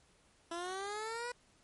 15% pulse linear sweep, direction up, 333 to 493.4 Hz, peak -32 dBFS, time 0.51-1.32 s, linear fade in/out 5 ms, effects pink hiss -68 dBFS RMS until 1.63 s + MP3 48 kbps

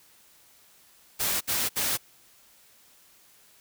white noise bursts, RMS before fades -27 dBFS, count 3, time 1.19-1.976 s, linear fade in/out 20 ms, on 220 ms, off 63 ms, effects white hiss -58 dBFS RMS until 3.6 s

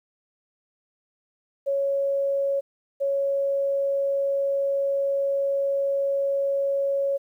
sine tone pair in turn, 554.4 / 554.4 Hz, C#5 / C#5, 0 / 0 cents, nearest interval unison, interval 0 cents, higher neither, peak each -21 dBFS, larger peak neither, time 1.66-2.61 / 3-7.18 s, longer second, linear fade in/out 20 ms, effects 10-bit

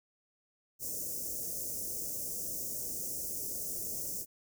white band-stop noise, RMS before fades -38 dBFS, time 0.79-4.26 s, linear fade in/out 50 ms, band 610 to 5600 Hz, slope 48 dB/octave, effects none

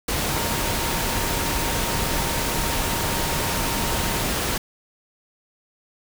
sine tone in noise, 926 Hz, A#5, 12 cents flat, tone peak -33 dBFS, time 0.3-4.23 s, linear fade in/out 5 ms, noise pink, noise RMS -24 dBFS, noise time 0.08-4.58 s, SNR -12 dB, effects none

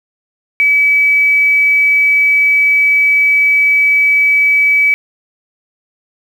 sine tone with quantisation, 2288 Hz, D7, 46 cents flat, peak -7 dBFS, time 0.6-4.94 s, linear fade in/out 0 ms, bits 6, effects none

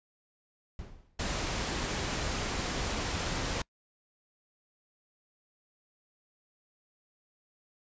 brown noise with exponential decay, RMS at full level -38 dBFS, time 0.79-1.25 s, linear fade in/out 1 ms, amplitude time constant 100 ms
pink noise, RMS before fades -33 dBFS, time 1.19-3.62 s, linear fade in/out 5 ms
effects noise-tail reverb RT60 0.1 s tail -26 dB re dry + resampled to 16000 Hz

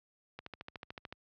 click train, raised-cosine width 0.3 ms, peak -27 dBFS, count 11, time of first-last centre 0.39-1.125 s, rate 13.6 Hz, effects high-pass 60 Hz 12 dB/octave + low-pass 5000 Hz 12 dB/octave

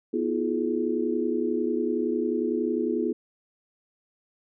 sine tone cluster, 244.7 / 322 / 353 / 422.4 Hz, B3 / E4 / F4 / G#4, -16 / -41 / +19 / +29 cents, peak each -29 dBFS, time 0.13-3.13 s, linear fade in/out 10 ms, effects none

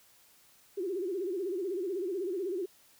sine tone with vibrato, 371.5 Hz, F#4, 7 cents sharp, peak -31 dBFS, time 0.77-2.66 s, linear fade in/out 10 ms, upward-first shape sine, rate 16 Hz, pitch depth 150 cents each way, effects white hiss -62 dBFS RMS until 2.99 s

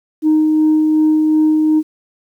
sine tone with tremolo, 310 Hz, D#4, 6 cents flat, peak -7 dBFS, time 0.22-1.83 s, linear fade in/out 50 ms, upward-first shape sine, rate 2.7 Hz, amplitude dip 25%, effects tanh soft clip ceiling -6 dBFS + 8-bit

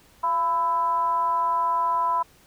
sine tone with frequency modulation, 1000 Hz, B5, 21 cents sharp, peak -20 dBFS, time 0.23-2.23 s, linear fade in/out 10 ms, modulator 316 Hz, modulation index 0.48, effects pink hiss -56 dBFS RMS until 2.46 s

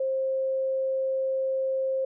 sine tone, 530 Hz, C5, 22 cents sharp, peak -24 dBFS, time 0-2.05 s, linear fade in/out 5 ms, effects none

